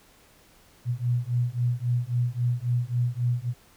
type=beating tone pair; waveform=sine; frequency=120 / 123.7 Hz; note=B2 / B2; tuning=-49 / +3 cents; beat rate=3.7 Hz; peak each=-26 dBFS; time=0.85-3.54 s; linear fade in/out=50 ms; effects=pink hiss -57 dBFS RMS until 3.76 s